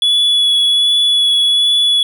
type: tone with vibrato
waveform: triangle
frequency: 3401 Hz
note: G#7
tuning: 40 cents sharp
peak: -8 dBFS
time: 0.02-2.03 s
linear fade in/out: 2 ms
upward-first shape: sine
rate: 1.3 Hz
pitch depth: 12 cents each way
effects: none